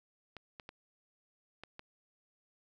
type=clicks; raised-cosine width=0.3 ms; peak=-30 dBFS; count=5; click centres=0.367 / 0.598 / 0.691 / 1.636 / 1.794 s; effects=none